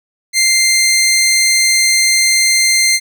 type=tone; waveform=15% pulse; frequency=2093 Hz; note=C7; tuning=in tune; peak=-3 dBFS; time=0.33-3 s; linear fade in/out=50 ms; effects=none